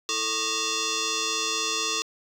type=tone with frequency modulation; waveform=sine; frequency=1100 Hz; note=C#6; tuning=14 cents flat; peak=-23 dBFS; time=0.09-2.02 s; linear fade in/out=0 ms; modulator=772 Hz; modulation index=7.5; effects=tanh soft clip ceiling -21 dBFS + 10-bit